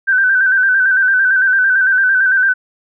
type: tone with vibrato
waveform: sine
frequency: 1543 Hz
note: G6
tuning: 28 cents flat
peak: -9 dBFS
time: 0.07-2.54 s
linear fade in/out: 20 ms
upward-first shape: square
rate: 8.9 Hz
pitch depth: 44 cents each way
effects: none